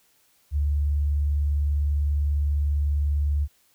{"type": "tone with vibrato", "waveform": "sine", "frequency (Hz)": 72.5, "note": "D2", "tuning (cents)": -22, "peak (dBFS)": -20, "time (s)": [0.51, 3.48], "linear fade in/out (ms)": 50, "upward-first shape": "triangle", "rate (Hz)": 20, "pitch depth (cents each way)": 92, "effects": ["white hiss -63 dBFS RMS until 3.74 s"]}